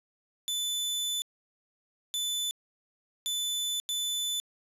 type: tone bursts at uneven times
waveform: sawtooth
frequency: 3500 Hz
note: A7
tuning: 10 cents flat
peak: -26 dBFS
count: 4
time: 0.48-1.22 / 2.14-2.51 / 3.26-3.8 / 3.89-4.4 s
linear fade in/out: 0 ms
effects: resampled to 32000 Hz + 9-bit